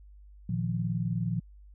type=chord; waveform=sine; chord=Bb suspended fourth; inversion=none; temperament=equal; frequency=116.54 / 155.56 / 174.61 Hz; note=Bb2 / Eb3 / F3; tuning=0 / 0 / 0 cents; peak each=-31 / -34 / -31 dBFS; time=0.49-1.4 s; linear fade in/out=5 ms; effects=added 50 Hz sine -49 dBFS peak until 1.74 s